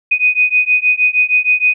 sine beating tone pair, 2489 / 2495.4 Hz, D#7 / D#7, 0 / +4 cents, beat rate 6.4 Hz, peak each -13 dBFS, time 0.11-1.74 s, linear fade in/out 10 ms, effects none

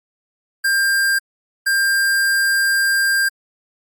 square tone pair in turn, 1595 / 1595 Hz, G6 / G6, +30 / +30 cents, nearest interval unison, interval 0 cents, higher neither, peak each -15 / -15 dBFS, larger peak neither, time 0.64-1.19 / 1.66-3.29 s, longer second, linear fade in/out 10 ms, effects Opus 32 kbps

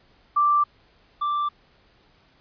sine / triangle tone pair in turn, 1174.7 / 1174.7 Hz, D6 / D6, 0 / 0 cents, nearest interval unison, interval 0 cents, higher neither, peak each -16 / -20 dBFS, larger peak first, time 0.36-0.64 / 1.21-1.49 s, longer neither, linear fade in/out 10 ms, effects pink hiss -59 dBFS RMS until 2.4 s + resampled to 11025 Hz

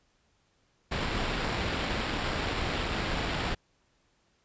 pink noise with sample-and-hold, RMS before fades -31 dBFS, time 0.91-3.55 s, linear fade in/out 10 ms, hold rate 6300 Hz, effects pink hiss -70 dBFS RMS until 4.44 s + resampled to 16000 Hz

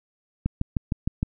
click train, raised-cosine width 5 ms, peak -11 dBFS, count 6, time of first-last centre 0.46-1.229 s, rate 6.5 Hz, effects none

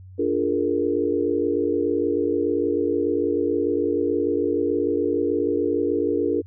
sine chord, Bb dominant seventh, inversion first, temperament just, 291.4 / 349.6 / 419.5 / 466.2 Hz, D4 / F4 / Ab4 / Bb4, -13 / +2 / +17 / 0 cents, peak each -25 dBFS, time 0.18-6.42 s, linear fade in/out 20 ms, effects added 93 Hz sine -40 dBFS peak until 6.46 s

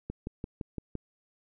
click train, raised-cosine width 3 ms, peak -22 dBFS, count 6, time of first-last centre 0.1-0.953 s, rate 5.86 Hz, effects none

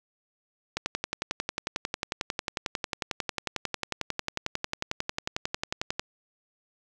click train, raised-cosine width 0.2 ms, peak -11 dBFS, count 59, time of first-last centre 0.77-5.995 s, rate 11.1 Hz, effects none

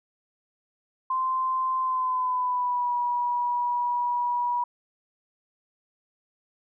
sine tone with pitch glide, 1039 to 969.4 Hz, C6 to B5, -12 to -32 cents, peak -23 dBFS, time 1.1-4.64 s, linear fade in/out 5 ms, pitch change -120 cents, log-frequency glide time 1.8-2.95 s, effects none

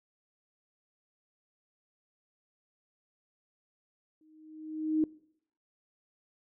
sine tone with exponential growth, 311.9 Hz, D#4, 4 cents sharp, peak -22 dBFS, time 4.21-5.04 s, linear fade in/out 2 ms, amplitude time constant 180 ms, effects noise-tail reverb RT60 0.7 s tail -23 dB re dry

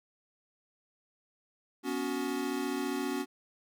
square chord, B suspended second, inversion none, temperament equal with one note detuned, 246.9 / 281.7 / 370 Hz, B3 / C#4 / F#4, 0 / +28 / 0 cents, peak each -38 / -35 / -37 dBFS, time 1.83-3.26 s, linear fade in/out 50 ms, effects none

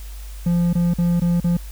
triangle tone with dropouts, 173.1 Hz, F3, 15 cents flat, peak -13 dBFS, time 0.46-1.57 s, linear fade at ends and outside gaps 5 ms, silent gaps 0.731-0.752 / 0.938-0.984 / 1.199-1.217 / 1.402-1.442 s, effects added 50 Hz sine -31 dBFS peak until 1.71 s + white hiss -45 dBFS RMS until 1.71 s

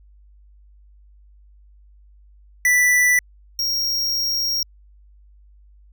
square tone pair in turn, 1975.5 / 5588 Hz, B6 / F8, 0 / 0 cents, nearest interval octave + tritone, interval 1800 cents, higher second, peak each -14 / -20 dBFS, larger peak first, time 2.65-3.19 / 3.59-4.63 s, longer second, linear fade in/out 2 ms, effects added 50 Hz sine -47 dBFS peak until 5.92 s

